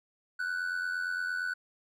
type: tone with amplitude modulation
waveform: triangle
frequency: 1488 Hz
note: F#6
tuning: 9 cents sharp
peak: -26 dBFS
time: 0.39-1.54 s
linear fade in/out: 10 ms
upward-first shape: sine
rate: 88.7 Hz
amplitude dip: 65%
effects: none